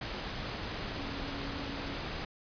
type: tone in noise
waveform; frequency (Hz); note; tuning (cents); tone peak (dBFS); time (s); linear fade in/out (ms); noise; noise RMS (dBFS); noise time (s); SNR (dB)
sine; 279; C#4; +11; -43; 0.98-1.97; 5; pink; -38; 0.01-2.25; -8
effects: resampled to 11025 Hz